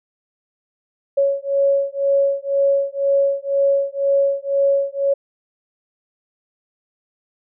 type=beating tone pair; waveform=sine; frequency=554.4 / 556.4 Hz; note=C#5 / C#5; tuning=0 / +6 cents; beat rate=2 Hz; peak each=-18 dBFS; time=1.17-5.14 s; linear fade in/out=10 ms; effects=none